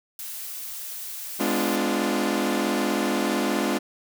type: noise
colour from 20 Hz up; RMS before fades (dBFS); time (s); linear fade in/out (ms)
blue; -35; 0.19-1.76; 2
type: chord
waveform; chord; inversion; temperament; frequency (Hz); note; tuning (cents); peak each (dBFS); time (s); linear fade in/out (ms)
sawtooth; G# diminished seventh; none; equal with one note detuned; 207.7 / 252.3 / 293.7 / 349.2; G#3 / B3 / D4 / F4; 0 / +37 / 0 / 0; -24; 1.39-3.79; 20
effects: none